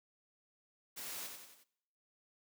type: noise with echo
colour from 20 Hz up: white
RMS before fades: -45 dBFS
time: 0.96-1.28 s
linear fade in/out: 20 ms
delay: 91 ms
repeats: 4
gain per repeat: -5 dB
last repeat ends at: 1.644 s
effects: noise-tail reverb RT60 0.8 s tail -22 dB re dry + high-pass 150 Hz 12 dB/octave